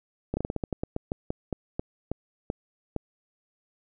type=slowing click train; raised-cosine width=2 ms; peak=-15 dBFS; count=17; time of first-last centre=0.34-2.963 s; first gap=30 ms; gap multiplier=1.2; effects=none